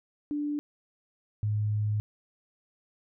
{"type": "tone pair in turn", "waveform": "sine", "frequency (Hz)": [293.7, 105.59], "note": ["D4", "G#2"], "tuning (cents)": [0, 29], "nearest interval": "octave + tritone", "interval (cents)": 1771, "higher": "first", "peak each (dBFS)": [-28, -25], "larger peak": "second", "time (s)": [[0.31, 0.59], [1.43, 2]], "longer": "second", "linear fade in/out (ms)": 0, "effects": []}